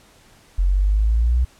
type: exponential sweep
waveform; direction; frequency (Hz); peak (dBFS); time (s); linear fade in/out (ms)
sine; up; 44.26 to 63; -14; 0.58-1.45; 10
effects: pink hiss -52 dBFS RMS until 1.59 s + low-pass 11000 Hz 12 dB/octave